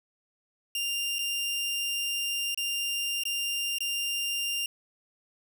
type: tone with dropouts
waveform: sawtooth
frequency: 2794 Hz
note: F7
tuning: in tune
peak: -25 dBFS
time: 0.75-4.66 s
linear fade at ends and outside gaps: 2 ms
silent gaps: 1.185-1.19 / 2.546-2.575 / 3.236-3.253 / 3.785-3.805 s
effects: none